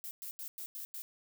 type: noise bursts at uneven times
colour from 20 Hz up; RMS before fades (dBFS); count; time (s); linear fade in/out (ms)
violet; -43; 6; 0.04-0.11 / 0.22-0.31 / 0.39-0.48 / 0.58-0.66 / 0.75-0.85 / 0.94-1.02; 0
effects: none